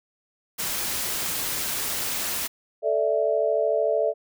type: noise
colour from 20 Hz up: white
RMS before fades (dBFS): -28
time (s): 0.58-2.48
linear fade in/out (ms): 20
type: chord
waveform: sine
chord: A suspended fourth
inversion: none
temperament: just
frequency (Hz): 440 / 586.7 / 660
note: A4 / D5 / E5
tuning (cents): 0 / -2 / +2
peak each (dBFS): -25 / -24 / -24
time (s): 2.82-4.14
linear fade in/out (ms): 50
effects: none